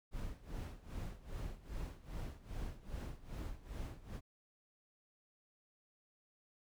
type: noise with tremolo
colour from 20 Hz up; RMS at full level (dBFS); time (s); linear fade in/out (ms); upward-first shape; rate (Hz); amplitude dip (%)
brown; -42; 0.11-4.21; 50; sine; 2.5; 85
effects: none